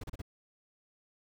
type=noise bursts; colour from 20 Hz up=brown; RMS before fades=-40 dBFS; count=4; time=0.01-0.217 s; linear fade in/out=5 ms; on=27 ms; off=33 ms; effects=none